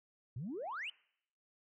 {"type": "exponential sweep", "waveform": "sine", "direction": "up", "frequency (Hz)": [108.2, 3136], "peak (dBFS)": -38, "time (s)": [0.36, 0.9], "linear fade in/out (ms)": 5, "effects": ["noise-tail reverb RT60 0.7 s tail -25 dB re dry", "tanh soft clip ceiling -35 dBFS"]}